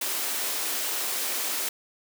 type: high-pass noise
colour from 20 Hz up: white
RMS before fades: -29 dBFS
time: 0.01-1.69 s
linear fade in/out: 5 ms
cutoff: 260 Hz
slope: 24 dB/octave
effects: none